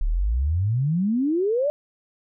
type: exponential sweep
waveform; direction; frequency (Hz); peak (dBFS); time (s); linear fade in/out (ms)
sine; up; 33.66 to 608; -19; 0.01-1.7; 0
effects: none